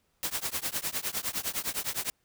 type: noise with tremolo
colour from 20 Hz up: white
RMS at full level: -29 dBFS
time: 0.23-2.1 s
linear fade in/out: 0 ms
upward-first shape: triangle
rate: 9.8 Hz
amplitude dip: 100%
effects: pink hiss -73 dBFS RMS until 2.24 s